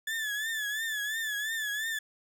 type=tone with vibrato; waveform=35% pulse; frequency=1736 Hz; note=A6; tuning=24 cents flat; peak=-29 dBFS; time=0.07-1.99 s; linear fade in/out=5 ms; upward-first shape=triangle; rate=2.9 Hz; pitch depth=93 cents each way; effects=none